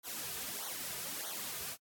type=noise with flanger; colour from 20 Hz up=white; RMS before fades=-41 dBFS; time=0.03-1.77 s; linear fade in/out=50 ms; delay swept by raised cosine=0.39 to 3.69 ms; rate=1.6 Hz; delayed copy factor=-0.95; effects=AAC 64 kbps